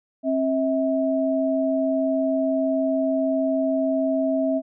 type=tone pair together; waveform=sine; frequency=267.5 / 646 Hz; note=C4 / E5; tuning=+38 / -35 cents; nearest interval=octave + minor third; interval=1527 cents; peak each=-22 dBFS; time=0.23-4.62 s; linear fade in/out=50 ms; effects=none